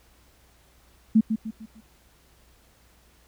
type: tone with echo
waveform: sine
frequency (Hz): 220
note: A3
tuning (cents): 0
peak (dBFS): -13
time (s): 1.15-1.21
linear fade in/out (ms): 10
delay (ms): 150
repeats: 4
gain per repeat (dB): -8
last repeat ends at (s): 1.81
effects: added 60 Hz sine -60 dBFS peak until 3.27 s + pink hiss -60 dBFS RMS until 3.27 s